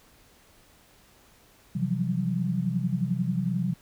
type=tone cluster; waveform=sine; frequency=130.6 / 168 / 179.7 / 190.6 Hz; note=C3 / E3 / F3 / G3; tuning=-3 / +33 / +50 / -48 cents; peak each=-30 dBFS; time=1.75-3.74 s; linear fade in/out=10 ms; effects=pink hiss -58 dBFS RMS until 3.81 s